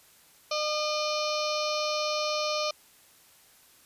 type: harmonic tone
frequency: 606 Hz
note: D#5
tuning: 46 cents flat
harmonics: 1 / 2 / 4 / 5 / 6 / 7 / 8 / 9 / 10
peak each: -30 / -33 / -37 / -40 / -41 / -36 / -40 / -38 / -42 dBFS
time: 0.51-2.71 s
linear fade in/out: 5 ms
effects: white hiss -58 dBFS RMS until 3.85 s + resampled to 32000 Hz